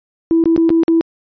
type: tone with dropouts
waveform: sine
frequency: 329.6 Hz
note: E4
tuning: in tune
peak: -8 dBFS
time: 0.31-1.01 s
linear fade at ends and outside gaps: 0 ms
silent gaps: 0.439-0.457 / 0.563-0.577 / 0.693-0.703 / 0.834-0.881 s
effects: tanh soft clip ceiling -4 dBFS + resampled to 11025 Hz